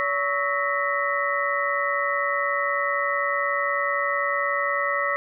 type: tone cluster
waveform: sine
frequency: 569 / 1118 / 1302 / 1857 / 1988 Hz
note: C#5 / C#6 / E6 / A#6 / B6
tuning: +45 / +14 / -22 / -7 / +11 cents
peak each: -28 dBFS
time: 0-5.16 s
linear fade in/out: 0 ms
effects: none